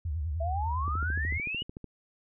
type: tone with vibrato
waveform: sine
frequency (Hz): 77.78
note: D#2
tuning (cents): 0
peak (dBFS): -29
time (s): 0.05-1.38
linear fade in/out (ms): 5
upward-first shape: sine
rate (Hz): 10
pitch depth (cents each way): 190
type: exponential sweep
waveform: sine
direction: up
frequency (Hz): 646 to 2977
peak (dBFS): -31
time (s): 0.4-1.63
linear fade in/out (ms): 10
type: click train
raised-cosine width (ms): 3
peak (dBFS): -28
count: 14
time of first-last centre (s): 0.88-1.843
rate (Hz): 13.5
effects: none